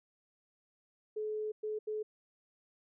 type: tone bursts at uneven times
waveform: sine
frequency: 428.5 Hz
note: A4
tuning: 46 cents flat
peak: -34 dBFS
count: 3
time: 1.16-1.52 / 1.63-1.79 / 1.87-2.03 s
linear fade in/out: 10 ms
effects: none